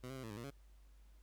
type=tone with pitch steps; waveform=15% pulse; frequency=126 / 133.2 / 130.4 / 111.7 / 102.9 / 117.9 / 139.3 Hz; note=B2 / C3 / C3 / A2 / G#2 / A#2 / C#3; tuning=+35 / +31 / -5 / +27 / -16 / +20 / +9 cents; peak=-39 dBFS; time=0.03-0.506 s; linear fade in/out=10 ms; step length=68 ms; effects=added 50 Hz sine -59 dBFS peak until 1.22 s + pink hiss -75 dBFS RMS until 1.22 s